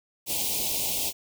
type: band-stop noise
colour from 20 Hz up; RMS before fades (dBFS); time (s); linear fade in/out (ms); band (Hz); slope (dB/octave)
white; -28; 0.26-1.13; 50; 910 to 2400; 48
effects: none